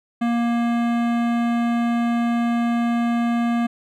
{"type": "tone with hard clipping", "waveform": "sine", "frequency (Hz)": 235.5, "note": "A#3", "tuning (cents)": 18, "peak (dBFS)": -20, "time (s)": [0.21, 3.67], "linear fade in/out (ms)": 10, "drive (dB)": 17, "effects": []}